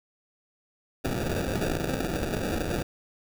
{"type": "noise with sample-and-hold", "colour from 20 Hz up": "violet", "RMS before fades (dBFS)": -29, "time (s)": [1.04, 2.83], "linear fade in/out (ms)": 10, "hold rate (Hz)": 1050, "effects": []}